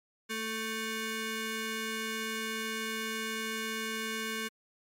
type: ring-modulated tone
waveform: 15% pulse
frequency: 664 Hz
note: E5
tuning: 12 cents sharp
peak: -24 dBFS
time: 0.29-4.49 s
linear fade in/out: 20 ms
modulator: 887 Hz
effects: MP3 64 kbps